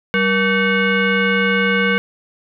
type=tone with frequency modulation; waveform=sine; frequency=863 Hz; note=A5; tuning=34 cents flat; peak=-13 dBFS; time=0.14-1.98 s; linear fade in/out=0 ms; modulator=669 Hz; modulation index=2.5; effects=none